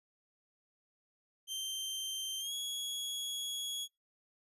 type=tone with pitch glide; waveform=sawtooth; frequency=3136 to 3342 Hz; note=G7 to G#7; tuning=0 to +10 cents; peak=-34 dBFS; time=1.47-3.88 s; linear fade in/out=50 ms; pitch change=+110 cents; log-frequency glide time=2.39-2.53 s; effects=noise-tail reverb RT60 0.2 s tail -23 dB re dry + resampled to 32000 Hz